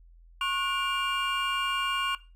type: tone cluster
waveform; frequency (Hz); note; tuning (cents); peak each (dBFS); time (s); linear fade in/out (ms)
triangle; 1088 / 1458 / 2351 / 2812; C#6 / F#6 / D7 / F7; -33 / -26 / +1 / +11; -29 / -33 / -36 / -28; 0.41-2.15; 2
effects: noise-tail reverb RT60 0.3 s tail -18 dB re dry + added 42 Hz sine -51 dBFS peak until 2.35 s